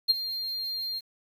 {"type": "tone with ADSR envelope", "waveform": "triangle", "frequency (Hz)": 4198, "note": "C8", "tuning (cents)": 5, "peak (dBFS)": -14, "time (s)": [0.08, 1.01], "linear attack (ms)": 23, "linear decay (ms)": 22, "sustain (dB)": -15, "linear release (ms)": 34, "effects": ["tanh soft clip ceiling -10 dBFS", "9-bit"]}